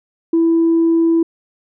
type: tone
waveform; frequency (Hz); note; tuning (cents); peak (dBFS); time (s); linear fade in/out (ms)
sine; 330.9; E4; +7; -9; 0.33-1.23; 5
effects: tanh soft clip ceiling -7 dBFS